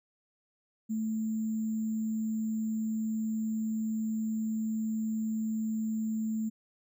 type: tone with sample-and-hold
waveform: sine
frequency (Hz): 219.7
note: A3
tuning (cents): -2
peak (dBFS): -29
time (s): 0.89-6.5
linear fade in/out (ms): 20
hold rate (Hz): 7350
effects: none